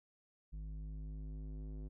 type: tone with low-pass filter sweep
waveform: square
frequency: 51.91 Hz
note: G#1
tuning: in tune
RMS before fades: -45 dBFS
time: 0.52-1.89 s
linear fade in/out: 20 ms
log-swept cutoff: 140 to 330 Hz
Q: 1.1
effects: none